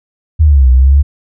sine exponential two-way sweep, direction down then up, 80.8 to 62.3 to 72.6 Hz, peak -3 dBFS, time 0.39-1.03 s, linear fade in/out 20 ms, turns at 0.7 s, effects none

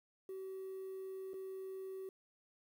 triangle tone with dropouts, 381.1 Hz, G4, 49 cents flat, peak -40 dBFS, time 0.29-2.09 s, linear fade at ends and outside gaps 2 ms, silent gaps 1.334-1.34 s, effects tanh soft clip ceiling -39 dBFS + 11-bit

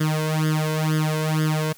sawtooth tone with flanger, 155.56 Hz, D#3, in tune, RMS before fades -22 dBFS, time 0-1.73 s, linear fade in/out 10 ms, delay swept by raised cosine 0.6 to 2 ms, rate 2.1 Hz, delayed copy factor +0.9, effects white hiss -50 dBFS RMS until 1.77 s

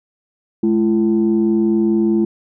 sine tone pair together, 213.4 / 338.2 Hz, G#3 / E4, +47 / +44 cents, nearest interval minor sixth, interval 797 cents, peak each -14 dBFS, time 0.63-2.25 s, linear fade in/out 5 ms, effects tanh soft clip ceiling -7 dBFS

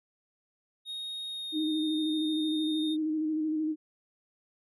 triangle tone with pitch glide, 3729 to 3669 Hz, A#7 to A#7, 0 to -28 cents, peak -34 dBFS, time 0.85-2.97 s, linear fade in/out 50 ms, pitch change -28 cents, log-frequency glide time 1.27-1.75 s
sine tone with vibrato, 311.1 Hz, D#4, in tune, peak -27 dBFS, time 1.52-3.76 s, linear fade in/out 50 ms, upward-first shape square, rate 13 Hz, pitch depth 25 cents each way
effects none

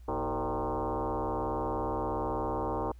sine tone with frequency modulation, 237.6 Hz, A#3, 33 cents sharp, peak -29 dBFS, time 0.08-2.92 s, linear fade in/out 5 ms, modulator 138 Hz, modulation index 6.1, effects added 60 Hz sine -47 dBFS peak until 2.99 s + pink hiss -69 dBFS RMS until 2.99 s

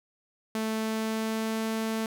sawtooth tone with pitch glide, 220 to 222 Hz, A3 to A3, 0 to +16 cents, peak -24 dBFS, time 0.55-2.06 s, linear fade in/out 2 ms, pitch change +16 cents, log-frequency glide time 0.76-1.67 s, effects none

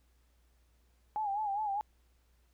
sine tone with vibrato, 826 Hz, G#5, 10 cents flat, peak -31 dBFS, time 1.16-1.81 s, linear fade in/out 0 ms, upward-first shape sine, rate 4.9 Hz, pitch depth 91 cents each way, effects added 60 Hz sine -66 dBFS peak until 2.53 s + pink hiss -75 dBFS RMS until 2.53 s

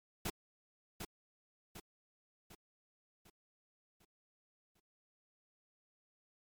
pink noise with echo, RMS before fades -38 dBFS, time 0.25-0.3 s, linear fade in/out 5 ms, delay 750 ms, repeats 6, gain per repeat -6 dB, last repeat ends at 4.8 s, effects MP3 96 kbps

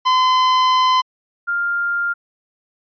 45% pulse / sine tone pair in turn, 1024 / 1399.6 Hz, C6 / F6, -38 / +3 cents, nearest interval perfect fourth, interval 541 cents, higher second, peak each -12 / -17 dBFS, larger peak first, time 0.05-1.02 / 1.47-2.14 s, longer first, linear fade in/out 20 ms, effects resampled to 11025 Hz

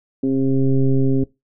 sine tone with frequency modulation, 133.6 Hz, C3, 36 cents sharp, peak -13 dBFS, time 0.23-1.24 s, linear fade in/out 5 ms, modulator 134 Hz, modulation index 1.7, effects noise-tail reverb RT60 0.2 s tail -20 dB re dry

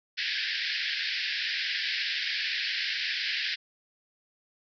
pink band-pass noise, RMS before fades -31 dBFS, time 0.17-3.56 s, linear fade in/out 20 ms, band 1600 to 5200 Hz, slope 96 dB/octave, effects none

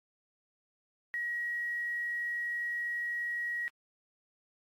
sine tone with quantisation, 1904 Hz, A#6, 36 cents sharp, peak -32 dBFS, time 1.14-3.68 s, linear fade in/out 0 ms, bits 10, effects AAC 48 kbps

